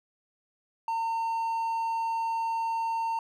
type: tone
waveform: triangle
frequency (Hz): 910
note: A#5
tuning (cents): -42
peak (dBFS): -25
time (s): 0.88-3.19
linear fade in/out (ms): 2
effects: none